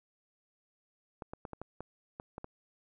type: clicks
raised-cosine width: 1 ms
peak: -27 dBFS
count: 9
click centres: 1.222 / 1.335 / 1.452 / 1.533 / 1.616 / 1.806 / 2.199 / 2.381 / 2.444 s
effects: none